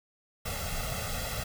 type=noise with comb filter; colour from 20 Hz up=pink; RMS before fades=-34 dBFS; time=0.45-1.44 s; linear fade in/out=10 ms; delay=1.5 ms; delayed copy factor=+0.95; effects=none